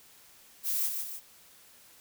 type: noise with echo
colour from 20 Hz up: violet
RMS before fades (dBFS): -30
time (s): 0.63-0.91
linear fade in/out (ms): 50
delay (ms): 150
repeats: 2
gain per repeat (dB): -5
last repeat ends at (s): 1.21
effects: white hiss -57 dBFS RMS until 2 s